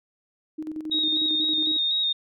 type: tone with tremolo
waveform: sine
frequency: 311.1 Hz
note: D#4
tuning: in tune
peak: -28 dBFS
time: 0.58-1.77 s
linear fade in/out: 10 ms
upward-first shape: square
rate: 11 Hz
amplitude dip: 60%
type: tone with vibrato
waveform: sine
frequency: 3729 Hz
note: A#7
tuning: in tune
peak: -21 dBFS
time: 0.91-2.13 s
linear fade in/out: 10 ms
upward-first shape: square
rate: 4 Hz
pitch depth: 27 cents each way
effects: none